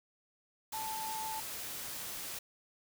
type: tone in noise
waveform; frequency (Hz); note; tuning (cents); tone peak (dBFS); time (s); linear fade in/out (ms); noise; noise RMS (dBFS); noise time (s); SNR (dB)
sine; 880; A5; 0; -38; 0.73-1.4; 5; white; -42; 0.72-2.39; +1
effects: none